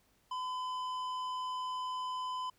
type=tone with tanh clipping; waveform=sine; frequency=1012 Hz; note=B5; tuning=42 cents sharp; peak=-37 dBFS; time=0.31-2.5 s; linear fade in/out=5 ms; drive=11 dB; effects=pink hiss -71 dBFS RMS until 2.58 s